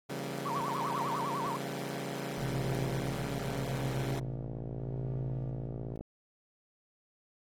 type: chord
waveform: 15% pulse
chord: C# diminished seventh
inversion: none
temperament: equal with one note detuned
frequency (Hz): 138.59 / 168.96 / 196 / 233.1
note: C#3 / E3 / G3 / Bb3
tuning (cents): 0 / +43 / 0 / 0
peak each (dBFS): -33 / -36 / -36 / -38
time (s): 0.09-4.2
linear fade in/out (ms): 10
type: tone with vibrato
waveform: sine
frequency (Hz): 1020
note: C6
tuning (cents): -44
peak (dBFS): -33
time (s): 0.45-1.57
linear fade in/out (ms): 10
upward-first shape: sine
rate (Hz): 10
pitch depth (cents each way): 210
type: click train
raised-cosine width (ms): 2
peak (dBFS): -28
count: 205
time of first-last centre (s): 2.38-6.01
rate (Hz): 56.2
type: tone with tremolo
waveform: triangle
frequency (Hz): 130.81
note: C3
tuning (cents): 0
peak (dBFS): -31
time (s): 2.41-5.96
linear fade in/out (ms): 0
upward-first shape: sine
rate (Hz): 0.8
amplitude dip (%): 55
effects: AAC 48 kbps